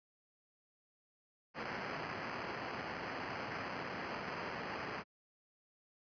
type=noise with sample-and-hold; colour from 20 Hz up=white; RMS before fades=-42 dBFS; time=1.54-5.04 s; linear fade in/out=50 ms; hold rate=3675 Hz; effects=high-pass 100 Hz 12 dB/octave + resampled to 11025 Hz